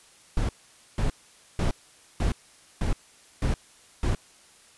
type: noise bursts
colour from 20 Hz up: brown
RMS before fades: -24 dBFS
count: 7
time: 0.37-4.15 s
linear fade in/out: 2 ms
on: 120 ms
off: 490 ms
effects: white hiss -55 dBFS RMS until 4.77 s + resampled to 24000 Hz